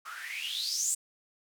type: noise with band-pass filter sweep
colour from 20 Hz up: blue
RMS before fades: -34 dBFS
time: 0.05-0.95 s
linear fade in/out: 10 ms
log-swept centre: 1200 to 8200 Hz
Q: 9.4
effects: none